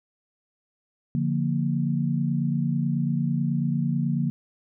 sine chord, Bb major, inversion first, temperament just, 145.68 / 174.81 / 233.1 Hz, D3 / F3 / Bb3, -14 / +2 / 0 cents, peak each -25 / -27 / -27 dBFS, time 1.15-4.3 s, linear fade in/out 0 ms, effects none

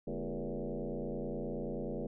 sine tone with frequency modulation, 118.7 Hz, A#2, 32 cents sharp, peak -35 dBFS, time 0.07-2.07 s, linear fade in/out 5 ms, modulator 89.5 Hz, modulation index 5.3, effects none

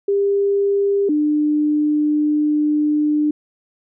sine tone pair in turn, 400 / 299.7 Hz, G4 / D4, +35 / +35 cents, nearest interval perfect fourth, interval 500 cents, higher first, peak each -14 dBFS, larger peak neither, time 0.08-1.09 / 1.09-3.31 s, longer second, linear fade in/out 5 ms, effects none

